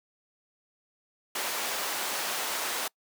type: high-pass noise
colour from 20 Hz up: pink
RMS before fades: -32 dBFS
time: 1.35-2.88 s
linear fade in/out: 5 ms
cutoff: 600 Hz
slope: 12 dB/octave
effects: noise-tail reverb RT60 0.1 s tail -26 dB re dry